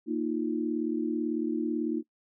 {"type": "chord", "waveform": "sine", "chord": "Bb suspended fourth", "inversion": "none", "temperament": "equal", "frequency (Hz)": [233.1, 311.1, 349.2], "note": ["Bb3", "Eb4", "F4"], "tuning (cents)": [0, 0, 0], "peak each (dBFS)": [-32, -30, -33], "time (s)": [0.06, 2.03], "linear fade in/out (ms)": 50, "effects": ["noise-tail reverb RT60 0.1 s tail -23 dB re dry"]}